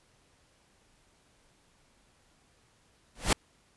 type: noise with exponential growth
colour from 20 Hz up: pink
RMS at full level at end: -18 dBFS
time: 3.15-3.33 s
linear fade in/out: 5 ms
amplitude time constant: 37 ms
effects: pink hiss -66 dBFS RMS until 3.76 s + resampled to 24000 Hz